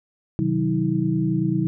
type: tone cluster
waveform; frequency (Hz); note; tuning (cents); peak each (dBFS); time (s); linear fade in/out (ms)
sine; 128.2 / 156.4 / 186.4 / 319.6; C3 / D#3 / F#3 / D#4; -35 / +9 / +13 / +47; -26 / -24 / -24 / -24; 0.39-1.67; 0
effects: none